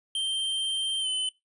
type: tone with pitch glide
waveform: square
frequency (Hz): 3142 to 3037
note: G7 to F#7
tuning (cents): +3 to +44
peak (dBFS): -27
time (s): 0.15-1.29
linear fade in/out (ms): 2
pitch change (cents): -59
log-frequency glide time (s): 1.01-1.07
effects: noise-tail reverb RT60 0.2 s tail -20 dB re dry + resampled to 24000 Hz